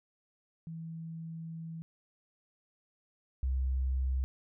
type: tone pair in turn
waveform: sine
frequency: 163.4 / 65.22 Hz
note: E3 / C2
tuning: -15 / -5 cents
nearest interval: octave + major third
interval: 1590 cents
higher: first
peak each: -39 / -28 dBFS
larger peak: second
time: 0.67-1.82 / 3.43-4.24 s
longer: first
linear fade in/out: 0 ms
effects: none